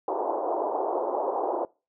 white band-pass noise, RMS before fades -28 dBFS, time 0.08-1.65 s, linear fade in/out 2 ms, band 330 to 930 Hz, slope 48 dB/octave, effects noise-tail reverb RT60 0.3 s tail -24 dB re dry

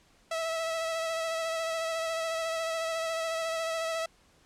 sawtooth tone with vibrato, 653 Hz, E5, 17 cents flat, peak -26 dBFS, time 0.31-4.06 s, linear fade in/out 5 ms, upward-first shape sine, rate 14 Hz, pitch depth 22 cents each way, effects pink hiss -63 dBFS RMS until 4.45 s + low-pass 9000 Hz 12 dB/octave

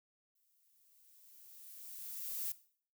violet noise with exponential growth, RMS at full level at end -38 dBFS, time 0.35-2.52 s, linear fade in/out 5 ms, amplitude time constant 470 ms, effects noise-tail reverb RT60 0.5 s tail -17 dB re dry

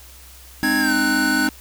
square chord, Ab major, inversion none, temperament equal with one note detuned, 207.7 / 261.6 / 306.1 Hz, Ab3 / C4 / Eb4, 0 / 0 / -28 cents, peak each -29 / -23 / -23 dBFS, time 0.63-1.49 s, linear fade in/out 0 ms
square tone with pitch glide, 1661.2 to 1488.5 Hz, G#6 to F#6, 0 to +10 cents, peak -20 dBFS, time 0.63-1.48 s, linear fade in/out 10 ms, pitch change -190 cents, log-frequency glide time 0.79-0.94 s
effects added 64 Hz sine -44 dBFS peak until 1.6 s + white hiss -45 dBFS RMS until 1.6 s

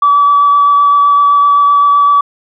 sine tone with vibrato, 1148 Hz, D6, 40 cents flat, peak -4 dBFS, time 0.02-2.21 s, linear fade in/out 5 ms, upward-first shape triangle, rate 7.8 Hz, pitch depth 11 cents each way, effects tanh soft clip ceiling 0 dBFS

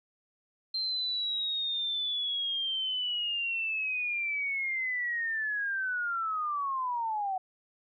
sine linear sweep, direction down, 4156 to 740 Hz, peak -29 dBFS, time 0.74-7.38 s, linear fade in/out 5 ms, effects none

